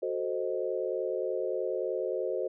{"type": "chord", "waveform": "sine", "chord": "F# diminished seventh", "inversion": "none", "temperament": "equal", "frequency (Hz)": [370, 440, 523.3, 622.3], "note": ["F#4", "A4", "C5", "Eb5"], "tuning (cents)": [0, 0, 0, 0], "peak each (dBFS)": [-34, -35, -33, -37], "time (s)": [0.02, 2.48], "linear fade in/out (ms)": 10, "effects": []}